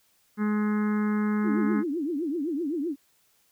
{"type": "harmonic tone", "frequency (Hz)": 210.6, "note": "G#3", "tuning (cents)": 24, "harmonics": [1, 2, 4, 5, 6, 7, 8, 9, 10], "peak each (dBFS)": [-23, -35, -44, -41, -39, -43, -42, -51, -46], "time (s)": [0.37, 1.84], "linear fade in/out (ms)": 50}
{"type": "tone with vibrato", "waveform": "sine", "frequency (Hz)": 311.1, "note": "D#4", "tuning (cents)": 0, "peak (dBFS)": -26, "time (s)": [1.43, 2.96], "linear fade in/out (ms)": 50, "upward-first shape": "triangle", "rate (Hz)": 7.8, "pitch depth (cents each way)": 280}
{"effects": ["white hiss -66 dBFS RMS until 3.51 s"]}